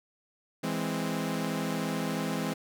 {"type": "chord", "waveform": "sawtooth", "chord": "E augmented", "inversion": "none", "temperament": "equal", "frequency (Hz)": [164.81, 207.7, 261.6], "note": ["E3", "G#3", "B#3"], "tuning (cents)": [0, 0, 0], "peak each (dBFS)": -30, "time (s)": [0.63, 2.54], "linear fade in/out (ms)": 10, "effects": []}